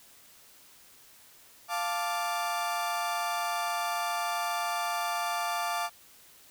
35% pulse chord, D minor, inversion first, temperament equal, 698.5 / 880 / 1174.7 Hz, F5 / A5 / D6, 0 / 0 / 0 cents, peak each -31 / -33 / -32 dBFS, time 1.68-5.9 s, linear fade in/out 50 ms, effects white hiss -56 dBFS RMS until 6.5 s

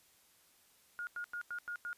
sine tone bursts, 1429 Hz, F6, 39 cents sharp, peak -38 dBFS, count 6, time 0.99-1.93 s, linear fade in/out 0 ms, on 80 ms, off 92 ms, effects white hiss -67 dBFS RMS until 1.97 s + resampled to 32000 Hz

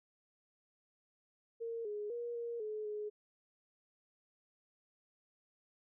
sine tone with pitch steps, 460.6 / 416.9 / 475.3 / 469.9 / 427.9 / 420.8 Hz, A#4 / G#4 / A#4 / A#4 / A4 / G#4, -21 / +7 / +34 / +14 / -48 / +23 cents, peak -38 dBFS, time 1.6-3.1 s, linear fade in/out 20 ms, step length 250 ms, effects none

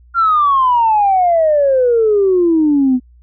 sine exponential sweep, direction down, 1396.9 to 246.9 Hz, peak -8 dBFS, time 0.14-3 s, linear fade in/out 50 ms, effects tanh soft clip ceiling -4 dBFS + added 60 Hz sine -42 dBFS peak until 3.22 s

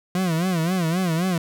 40% pulse tone with vibrato, 173.7 Hz, F3, 9 cents flat, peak -19 dBFS, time 0.15-1.38 s, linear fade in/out 2 ms, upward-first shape sine, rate 3.8 Hz, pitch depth 150 cents each way, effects none

